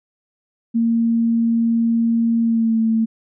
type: tone with pitch glide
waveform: sine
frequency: 230.3 to 224.1 Hz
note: A#3 to A3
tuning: -21 to +32 cents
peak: -14 dBFS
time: 0.74-3.06 s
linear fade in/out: 20 ms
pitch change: -47 cents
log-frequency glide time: 2.42-2.77 s
effects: none